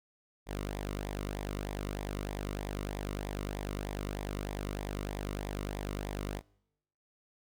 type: tone with flanger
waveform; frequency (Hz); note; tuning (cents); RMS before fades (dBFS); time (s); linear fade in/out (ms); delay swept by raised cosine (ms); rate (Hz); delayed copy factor
sawtooth; 50; G1; +35; -38; 0.46-6.42; 50; 0.69 to 1.23; 3.2; -0.5
effects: noise-tail reverb RT60 0.9 s tail -26 dB re dry